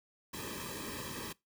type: noise with comb filter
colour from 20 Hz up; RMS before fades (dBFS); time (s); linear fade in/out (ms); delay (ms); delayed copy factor
pink; -42; 0.33-1.33; 10; 1.4; -0.95
effects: noise-tail reverb RT60 0.2 s tail -22 dB re dry